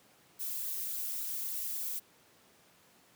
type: noise with flanger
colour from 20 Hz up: violet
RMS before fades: -37 dBFS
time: 0.39-2 s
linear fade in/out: 20 ms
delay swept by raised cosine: 0.34 to 2.64 ms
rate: 3.6 Hz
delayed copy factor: -0.55
effects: pink hiss -63 dBFS RMS until 3.15 s + high-pass 150 Hz 12 dB/octave